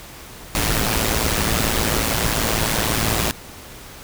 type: noise with amplitude modulation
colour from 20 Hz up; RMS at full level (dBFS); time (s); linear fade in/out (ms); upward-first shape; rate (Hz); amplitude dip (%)
pink; -17; 0.55-3.31; 0; sine; 111; 70
effects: pink hiss -39 dBFS RMS until 4.03 s